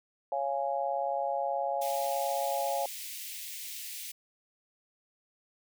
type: chord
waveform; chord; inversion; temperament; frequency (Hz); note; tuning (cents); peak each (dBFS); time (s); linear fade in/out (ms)
sine; Db major; none; just; 554.4 / 693 / 831.5; Db5 / F5 / Ab5; 0 / -14 / +2; -33; 0.32-2.86; 2
type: high-pass noise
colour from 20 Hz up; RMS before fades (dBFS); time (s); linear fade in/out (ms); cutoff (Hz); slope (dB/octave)
white; -41; 1.81-4.12; 10; 2000; 48
effects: none